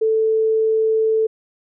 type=tone; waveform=sine; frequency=441.1 Hz; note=A4; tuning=4 cents sharp; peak=-14 dBFS; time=0.01-1.27 s; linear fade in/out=10 ms; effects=none